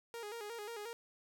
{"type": "tone with vibrato", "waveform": "sawtooth", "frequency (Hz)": 440, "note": "A4", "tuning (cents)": 0, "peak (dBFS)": -39, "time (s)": [0.14, 0.93], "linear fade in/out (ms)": 0, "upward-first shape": "square", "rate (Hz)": 5.6, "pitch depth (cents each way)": 100, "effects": []}